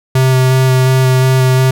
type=tone with vibrato; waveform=square; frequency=130 Hz; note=C3; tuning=11 cents flat; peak=-8 dBFS; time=0.15-1.71 s; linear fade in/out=5 ms; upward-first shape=square; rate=2.8 Hz; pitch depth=9 cents each way; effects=none